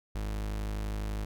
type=tone; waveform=40% pulse; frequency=52 Hz; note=G#1; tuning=3 cents sharp; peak=-31 dBFS; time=0.15-1.25 s; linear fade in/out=5 ms; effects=none